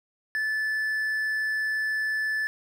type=tone; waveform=triangle; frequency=1743 Hz; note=A6; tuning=17 cents flat; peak=-23 dBFS; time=0.35-2.47 s; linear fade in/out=0 ms; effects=none